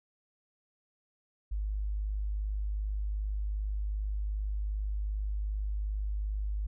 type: tone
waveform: sine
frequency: 51.3 Hz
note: G#1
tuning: 21 cents flat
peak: -30 dBFS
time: 1.51-6.67 s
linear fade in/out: 10 ms
effects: none